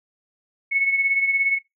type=beating tone pair; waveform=sine; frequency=2200 / 2217 Hz; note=C#7 / C#7; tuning=-14 / 0 cents; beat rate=17 Hz; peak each=-18 / -26 dBFS; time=0.71-1.59 s; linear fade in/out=20 ms; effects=noise-tail reverb RT60 0.2 s tail -23 dB re dry